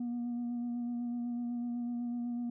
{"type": "tone with vibrato", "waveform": "sine", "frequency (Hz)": 240, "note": "B3", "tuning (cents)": -49, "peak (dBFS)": -31, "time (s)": [0, 2.5], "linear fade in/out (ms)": 5, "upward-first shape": "sine", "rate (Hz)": 8, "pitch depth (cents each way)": 18, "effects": ["tanh soft clip ceiling -32 dBFS"]}